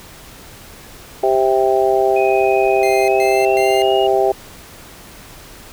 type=harmonic tone; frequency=131.2 Hz; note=C3; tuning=5 cents sharp; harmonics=3 / 4 / 5 / 6; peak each=-15 / -21 / -17 / -18 dBFS; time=1.23-4.32 s; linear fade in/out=5 ms
type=tone with pitch glide; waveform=sine; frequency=2503 to 2859 Hz; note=D#7 to F7; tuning=+10 to +40 cents; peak=-24 dBFS; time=2.16-4.07 s; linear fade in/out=5 ms; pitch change=+230 cents; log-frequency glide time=3-3.89 s
type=tone bursts; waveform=sawtooth; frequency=2093 Hz; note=C7; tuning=in tune; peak=-22 dBFS; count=3; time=2.83-3.82 s; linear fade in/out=0 ms; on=250 ms; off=120 ms
effects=pink hiss -39 dBFS RMS until 5.72 s